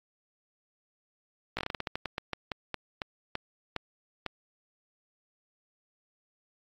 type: slowing click train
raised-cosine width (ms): 0.3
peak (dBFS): -16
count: 19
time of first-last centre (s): 1.57-4.263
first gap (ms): 17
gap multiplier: 1.22
effects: AAC 48 kbps